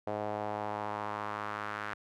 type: tone with band-pass filter sweep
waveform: sawtooth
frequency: 105 Hz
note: G#2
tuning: 19 cents sharp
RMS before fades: -37 dBFS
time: 0.07-1.94 s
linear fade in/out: 5 ms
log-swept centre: 630 to 1500 Hz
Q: 2.3
effects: none